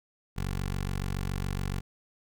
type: tone with notch filter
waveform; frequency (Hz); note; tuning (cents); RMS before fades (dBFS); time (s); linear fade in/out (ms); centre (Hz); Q
15% pulse; 47.11; F#1; +32; -32; 0.36-1.81; 20; 570; 1.6
effects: none